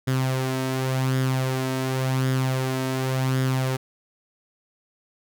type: tone with flanger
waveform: sawtooth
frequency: 130.81 Hz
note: C3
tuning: in tune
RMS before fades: -24 dBFS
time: 0.07-3.77 s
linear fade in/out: 10 ms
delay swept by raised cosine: 0.58 to 3.18 ms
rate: 0.9 Hz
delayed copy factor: +0.5
effects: none